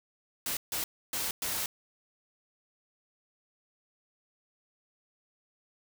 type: noise bursts at uneven times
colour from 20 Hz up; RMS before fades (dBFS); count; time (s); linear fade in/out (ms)
white; -33; 4; 0.46-0.57 / 0.72-0.84 / 1.13-1.31 / 1.42-1.66; 2
effects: none